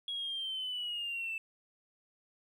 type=linear sweep; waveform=triangle; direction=down; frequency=3332 to 2637 Hz; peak=-32 dBFS; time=0.08-1.38 s; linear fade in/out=2 ms; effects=tanh soft clip ceiling -32 dBFS